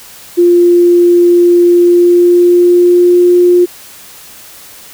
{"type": "tone with pitch glide", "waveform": "sine", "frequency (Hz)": [349.2, 354.5], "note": ["F4", "F4"], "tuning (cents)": [0, 26], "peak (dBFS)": -3, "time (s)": [0.37, 3.66], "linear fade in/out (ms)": 20, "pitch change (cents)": 26, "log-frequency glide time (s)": [1.7, 3.34], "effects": ["white hiss -34 dBFS RMS until 4.93 s"]}